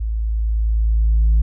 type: tone with level ramp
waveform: sine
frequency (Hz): 54.7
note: A1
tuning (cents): -9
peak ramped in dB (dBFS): -19 to -8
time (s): 0-1.42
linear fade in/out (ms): 10
effects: tanh soft clip ceiling -9 dBFS